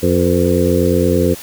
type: harmonic tone with a mistuned harmonic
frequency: 89 Hz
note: F2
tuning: 33 cents sharp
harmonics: 1 / 2 / 3 / 4 / 5 / 6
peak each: -18 / -18 / -18 / -18 / -18 / -18 dBFS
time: 0.02-1.35 s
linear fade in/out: 20 ms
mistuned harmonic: 6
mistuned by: -71 cents
effects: white hiss -33 dBFS RMS until 1.42 s